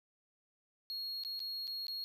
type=tone with dropouts; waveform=triangle; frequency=4298 Hz; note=C8; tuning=46 cents sharp; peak=-37 dBFS; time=0.9-2.04 s; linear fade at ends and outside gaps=0 ms; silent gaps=1.236-1.249 / 1.393-1.402 / 1.671-1.677 / 1.868-1.882 s; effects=none